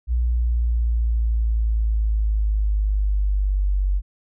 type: linear sweep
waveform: sine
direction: down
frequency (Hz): 60.2 to 47.3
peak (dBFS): -17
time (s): 0.07-4.02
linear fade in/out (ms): 50
effects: none